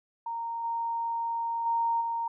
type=tone with level steps; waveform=sine; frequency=926 Hz; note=A#5; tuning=12 cents flat; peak=-31 / -28 / -24 / -28 dBFS; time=0.26-2.28 s; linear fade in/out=5 ms; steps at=0.63 / 1.65 / 2 s; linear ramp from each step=20 ms; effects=none